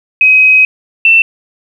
sine tone pair in turn, 2530 / 2680 Hz, D#7 / E7, +28 / +28 cents, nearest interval minor second, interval 100 cents, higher second, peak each -3 dBFS, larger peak neither, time 0.21-0.65 / 1.05-1.22 s, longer first, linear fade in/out 2 ms, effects 7-bit

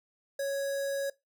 square tone with notch filter, 554 Hz, C#5, 1 cent flat, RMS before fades -32 dBFS, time 0.39-1.1 s, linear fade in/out 5 ms, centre 2800 Hz, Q 1.9, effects noise-tail reverb RT60 0.2 s tail -21 dB re dry

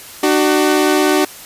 sawtooth tone pair together, 300 / 376.3 Hz, D4 / F#4, +37 / +29 cents, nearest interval major third, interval 392 cents, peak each -10 dBFS, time 0.23-1.25 s, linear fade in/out 5 ms, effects white hiss -35 dBFS RMS until 1.45 s + resampled to 32000 Hz

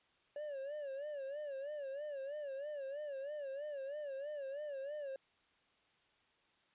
triangle tone with vibrato, 568 Hz, C#5, 42 cents sharp, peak -39 dBFS, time 0.36-5.16 s, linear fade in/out 2 ms, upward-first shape sine, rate 3.1 Hz, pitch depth 110 cents each way, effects white hiss -73 dBFS RMS until 6.74 s + resampled to 8000 Hz

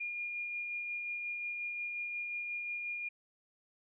sine tone with tremolo, 2420 Hz, D#7, 49 cents flat, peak -35 dBFS, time 0-3.09 s, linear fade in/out 10 ms, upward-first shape sine, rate 5.6 Hz, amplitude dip 25%, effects none

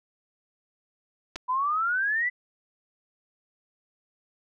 clicks, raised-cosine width 0.2 ms, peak -18 dBFS, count 2, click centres 1.358 / 1.361 s
sine exponential sweep, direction up, 987.8 to 2018 Hz, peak -23 dBFS, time 1.48-2.3 s, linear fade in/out 20 ms
effects none

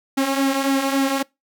sawtooth tone with flanger, 272.3 Hz, C#4, 31 cents flat, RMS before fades -20 dBFS, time 0.17-1.23 s, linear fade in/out 10 ms, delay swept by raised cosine 1.9 to 4.3 ms, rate 3.6 Hz, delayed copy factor -0.55, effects noise-tail reverb RT60 0.2 s tail -24 dB re dry

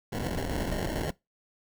pink noise with sample-and-hold, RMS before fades -31 dBFS, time 0.12-1.11 s, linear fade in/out 10 ms, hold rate 1225 Hz, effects noise-tail reverb RT60 0.2 s tail -22 dB re dry

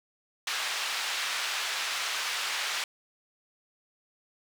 white band-pass noise, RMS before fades -32 dBFS, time 0.47-2.84 s, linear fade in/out 2 ms, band 1000 to 4000 Hz, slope 12 dB/octave, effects none

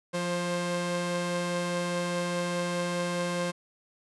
sawtooth tone pair together, 174.61 / 528.7 Hz, F3 / C5, 0 / +18 cents, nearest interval octave + perfect fifth, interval 1918 cents, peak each -27 dBFS, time 0.13-3.52 s, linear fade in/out 20 ms, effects resampled to 24000 Hz

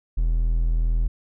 triangle tone, 41.1 Hz, E1, 4 cents flat, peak -16 dBFS, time 0.17-1.08 s, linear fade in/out 10 ms, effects none

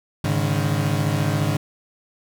35% pulse chord, Ab suspended fourth, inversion none, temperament equal with one note detuned, 103.83 / 141.18 / 155.56 Hz, Ab2 / Db3 / Eb3, 0 / +32 / 0 cents, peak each -22 dBFS, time 0.24-1.57 s, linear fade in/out 5 ms, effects none

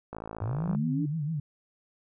click train, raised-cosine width 1 ms, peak -24 dBFS, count 35, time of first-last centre 0.13-0.749 s, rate 54.9 Hz
sine linear sweep, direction up, 93.6 to 303.7 Hz, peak -28 dBFS, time 0.41-1.06 s, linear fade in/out 10 ms
sine tone with vibrato, 153.4 Hz, D#3, 24 cents flat, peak -28 dBFS, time 0.67-1.4 s, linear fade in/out 5 ms, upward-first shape triangle, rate 6.6 Hz, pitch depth 150 cents each way
effects none

